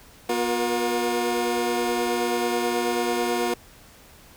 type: tone cluster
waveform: 25% pulse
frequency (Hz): 241.9 / 358.4 / 474.5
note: B3 / F4 / A#4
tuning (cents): -36 / +45 / +31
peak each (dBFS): -25 / -21 / -25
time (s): 0.29-3.54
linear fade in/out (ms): 5
effects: pink hiss -50 dBFS RMS until 4.36 s